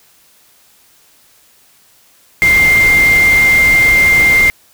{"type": "tone in noise", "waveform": "sine", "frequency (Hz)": 2102, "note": "C7", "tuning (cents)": 7, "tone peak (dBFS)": -6, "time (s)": [2.42, 4.5], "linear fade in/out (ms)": 0, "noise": "pink", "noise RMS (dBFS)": -20, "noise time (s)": [2.42, 4.5], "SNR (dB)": 11, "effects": ["white hiss -49 dBFS RMS until 4.73 s"]}